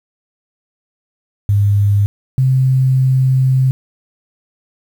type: tone pair in turn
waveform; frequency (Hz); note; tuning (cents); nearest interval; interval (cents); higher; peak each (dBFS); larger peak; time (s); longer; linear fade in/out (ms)
sine; 101.6 / 130.87; G#2 / C3; -38 / +1; major third; 439; second; -9; neither; 1.49-2.06 / 2.38-3.71; second; 0
effects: 7-bit